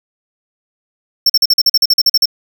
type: tone bursts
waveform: square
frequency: 5420 Hz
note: E8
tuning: 47 cents sharp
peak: -7 dBFS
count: 13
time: 1.26-2.257 s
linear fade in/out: 5 ms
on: 37 ms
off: 43 ms
effects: none